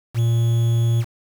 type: tone with quantisation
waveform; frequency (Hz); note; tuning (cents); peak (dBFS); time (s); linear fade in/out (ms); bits
triangle; 116.54; A#2; 0; -13; 0.14-1.05; 50; 6
effects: none